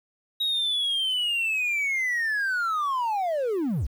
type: linear sweep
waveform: triangle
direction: down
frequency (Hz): 3819 to 44.45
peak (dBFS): -21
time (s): 0.4-3.87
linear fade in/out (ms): 10
effects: tanh soft clip ceiling -17 dBFS + 9-bit